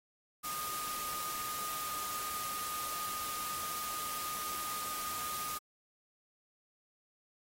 sine tone in noise, 1230 Hz, D#6, 20 cents flat, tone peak -39 dBFS, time 0.43-5.59 s, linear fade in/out 20 ms, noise white, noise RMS -41 dBFS, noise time 0.43-5.59 s, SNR -1 dB, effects AAC 48 kbps

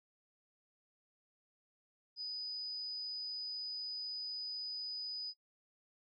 sine tone, 4978 Hz, D#8, in tune, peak -39 dBFS, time 2.16-5.34 s, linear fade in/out 50 ms, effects noise-tail reverb RT60 0.1 s tail -25 dB re dry

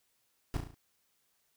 brown noise with echo, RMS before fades -32 dBFS, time 0.54-0.57 s, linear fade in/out 0 ms, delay 35 ms, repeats 5, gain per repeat -5 dB, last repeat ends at 0.745 s, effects white hiss -75 dBFS RMS until 1.56 s

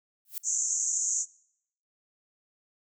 violet noise with exponential growth, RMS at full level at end -31 dBFS, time 0.25-0.38 s, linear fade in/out 1 ms, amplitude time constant 27 ms
pink band-pass noise, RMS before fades -29 dBFS, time 0.43-1.26 s, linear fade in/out 50 ms, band 6300 to 7400 Hz, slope 96 dB/octave
effects noise-tail reverb RT60 0.7 s tail -23 dB re dry

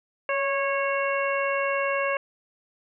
harmonic tone with a mistuned harmonic, 549 Hz, C#5, 17 cents flat, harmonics 1 / 2 / 3 / 4 / 5, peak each -26 / -29 / -31 / -32 / -33 dBFS, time 0.29-2.17 s, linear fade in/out 2 ms, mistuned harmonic 1, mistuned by +28 cents, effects none

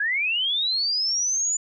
sine linear sweep, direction up, 1607 to 7040 Hz, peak -21 dBFS, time 0-1.57 s, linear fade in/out 5 ms, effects none

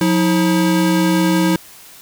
square tone pair together, 179.37 / 320.8 Hz, F3 / E4, +47 / -47 cents, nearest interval minor seventh, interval 1006 cents, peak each -16 / -16 dBFS, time 0.01-1.56 s, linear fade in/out 2 ms, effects white hiss -41 dBFS RMS until 2.01 s

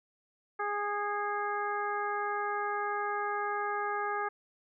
harmonic tone with a mistuned harmonic, 411.6 Hz, G#4, 16 cents flat, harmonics 1 / 2 / 3 / 4 / 5, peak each -37 / -35 / -35 / -38 / -45 dBFS, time 0.59-4.29 s, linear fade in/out 10 ms, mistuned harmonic 5, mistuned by +38 cents, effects none

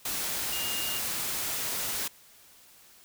sine tone in noise, 2831 Hz, F7, 23 cents sharp, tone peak -35 dBFS, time 0.52-0.99 s, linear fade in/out 5 ms, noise white, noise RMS -32 dBFS, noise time 0.05-2.08 s, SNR -6 dB, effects white hiss -56 dBFS RMS until 3.04 s

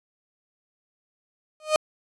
35% pulse tone with exponential growth, 617 Hz, D#5, 15 cents flat, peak -12 dBFS, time 1.6-1.76 s, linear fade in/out 1 ms, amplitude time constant 34 ms, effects resampled to 24000 Hz

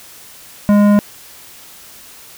sine tone with tanh clipping, 205.6 Hz, G#3, 17 cents flat, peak -9 dBFS, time 0.69-0.99 s, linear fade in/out 0 ms, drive 14 dB, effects white hiss -39 dBFS RMS until 2.37 s

